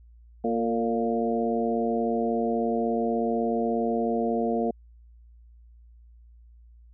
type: harmonic tone with a mistuned harmonic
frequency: 116.5 Hz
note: A#2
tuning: 1 cent flat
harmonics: 2 / 3 / 4 / 5 / 6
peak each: -27 / -32 / -28 / -34 / -30 dBFS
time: 0.44-4.71 s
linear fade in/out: 5 ms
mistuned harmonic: 4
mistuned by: -34 cents
effects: added 58 Hz sine -49 dBFS peak until 6.93 s